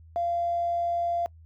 triangle tone with tanh clipping, 689 Hz, F5, 24 cents flat, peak -24 dBFS, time 0.16-1.26 s, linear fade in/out 0 ms, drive 2 dB, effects noise-tail reverb RT60 0.1 s tail -24 dB re dry + added 81 Hz sine -48 dBFS peak until 1.45 s

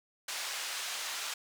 white band-pass noise, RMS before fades -38 dBFS, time 0.28-1.34 s, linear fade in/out 5 ms, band 830 to 6200 Hz, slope 12 dB/octave, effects none

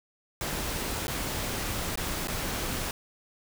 pink noise with dropouts, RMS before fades -32 dBFS, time 0.41-2.91 s, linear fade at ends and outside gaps 1 ms, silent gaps 1.07-1.08 / 1.957-1.974 / 2.273-2.282 s, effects none

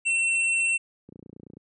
square tone, 2704 Hz, E7, 43 cents sharp, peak -22 dBFS, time 0.05-0.78 s, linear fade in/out 20 ms
click train, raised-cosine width 3 ms, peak -30 dBFS, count 15, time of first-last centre 1.09-1.569 s, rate 29.2 Hz
effects high-pass 150 Hz 12 dB/octave + resampled to 22050 Hz

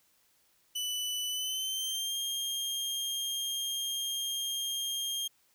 sawtooth tone with pitch glide, 2982 to 3215 Hz, F#7 to G7, +13 to +43 cents, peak -29 dBFS, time 0.75-5.28 s, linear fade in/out 10 ms, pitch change +130 cents, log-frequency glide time 1.28-2.17 s, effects white hiss -69 dBFS RMS until 5.54 s

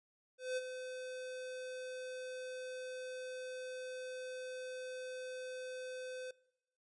square tone with ADSR envelope, 510 Hz, C5, 44 cents flat, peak -35 dBFS, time 0.38-6.31 s, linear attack 190 ms, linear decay 30 ms, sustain -9 dB, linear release 4 ms, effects noise-tail reverb RT60 0.8 s tail -22 dB re dry + resampled to 22050 Hz

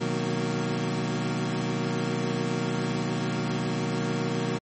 25% pulse chord, B major seventh, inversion none, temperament equal with one note detuned, 125.7 / 155.56 / 185 / 233.1 Hz, B2 / D#3 / F#3 / A#3, +31 / 0 / 0 / 0 cents, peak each -28 dBFS, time 0-4.59 s, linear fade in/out 20 ms, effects MP3 32 kbps

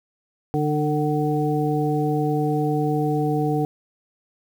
harmonic tone with a mistuned harmonic, 150.2 Hz, D3, 39 cents sharp, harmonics 1 / 2 / 3 / 5, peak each -23 / -24 / -25 / -27 dBFS, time 0.54-3.65 s, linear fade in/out 0 ms, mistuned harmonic 1, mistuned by -20 cents, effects 8-bit

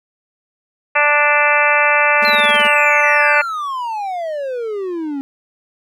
harmonic tone, 293.7 Hz, D4, in tune, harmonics 2 / 3 / 4 / 5 / 6 / 7 / 8 / 9, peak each -19 / -19 / -19 / -19 / -19 / -19 / -19 / -19 dBFS, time 0.95-3.42 s, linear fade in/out 10 ms
sawtooth tone bursts, 220 Hz, A3, in tune, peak -21 dBFS, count 9, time 2.22-2.673 s, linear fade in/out 5 ms, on 29 ms, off 24 ms
triangle exponential sweep, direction down, 4200 to 269.7 Hz, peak -18 dBFS, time 2.25-5.21 s, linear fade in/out 0 ms
effects none

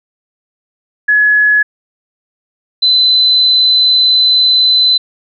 sine tone pair in turn, 1694 / 4029 Hz, G#6 / B7, +34 / +34 cents, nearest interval octave + minor third, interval 1500 cents, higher second, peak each -6 dBFS, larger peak neither, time 1.08-1.63 / 2.82-4.98 s, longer second, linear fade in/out 10 ms, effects none

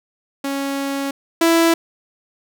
sawtooth tone pair in turn, 276.5 / 331.9 Hz, C#4 / E4, -4 / +12 cents, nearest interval minor third, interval 316 cents, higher second, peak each -17 / -8 dBFS, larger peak second, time 0.44-1.11 / 1.41-1.74 s, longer first, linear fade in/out 5 ms, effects none

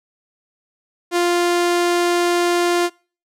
sawtooth tone, 349.2 Hz, F4, in tune, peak -11 dBFS, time 1.11-2.9 s, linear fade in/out 50 ms, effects noise-tail reverb RT60 0.4 s tail -25 dB re dry + low-pass 11000 Hz 12 dB/octave

